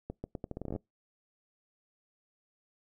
accelerating click train, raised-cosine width 2 ms, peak -24 dBFS, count 14, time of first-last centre 0.1-0.762 s, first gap 140 ms, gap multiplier 0.8, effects noise-tail reverb RT60 0.2 s tail -26 dB re dry

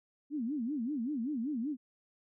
sine tone with vibrato, 261.6 Hz, C4, in tune, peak -32 dBFS, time 0.3-1.77 s, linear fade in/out 50 ms, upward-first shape sine, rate 5.2 Hz, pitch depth 280 cents each way, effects none

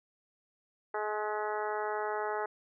harmonic tone with a mistuned harmonic, 211.7 Hz, G#3, 33 cents sharp, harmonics 2 / 3 / 4 / 5 / 6 / 7 / 8 / 9, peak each -36 / -40 / -36 / -43 / -41 / -43 / -46 / -47 dBFS, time 0.94-2.46 s, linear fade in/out 5 ms, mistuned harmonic 9, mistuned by +28 cents, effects none

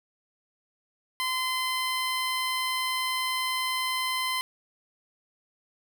15% pulse tone, 1030 Hz, C6, 28 cents flat, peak -20 dBFS, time 1.2-4.41 s, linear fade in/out 0 ms, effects none

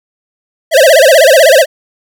square tone with vibrato, 587.3 Hz, D5, in tune, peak -3 dBFS, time 0.71-1.66 s, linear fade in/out 50 ms, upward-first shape sine, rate 16 Hz, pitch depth 230 cents each way, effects none

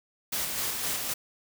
white noise with tremolo, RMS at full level -30 dBFS, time 0.32-1.14 s, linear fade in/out 10 ms, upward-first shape square, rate 3.9 Hz, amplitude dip 30%, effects none

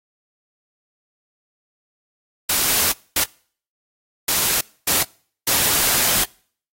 white noise bursts at uneven times, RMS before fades -18 dBFS, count 5, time 2.49-2.92 / 3.16-3.24 / 4.28-4.61 / 4.87-5.03 / 5.47-6.24 s, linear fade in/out 5 ms, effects noise-tail reverb RT60 0.5 s tail -25 dB re dry + AAC 48 kbps

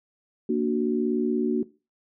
sine chord, Bb augmented, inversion none, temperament equal, 233.1 / 293.7 / 370 Hz, Bb3 / D4 / F#4, 0 / 0 / 0 cents, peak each -25 / -27 / -25 dBFS, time 0.49-1.63 s, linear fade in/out 5 ms, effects noise-tail reverb RT60 0.3 s tail -19 dB re dry

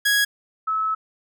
sawtooth / sine tone pair in turn, 1660 / 1297.9 Hz, G#6 / E6, -1 / -27 cents, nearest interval major third, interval 426 cents, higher first, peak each -13 / -20 dBFS, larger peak first, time 0.05-0.25 / 0.67-0.95 s, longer second, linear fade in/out 10 ms, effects none

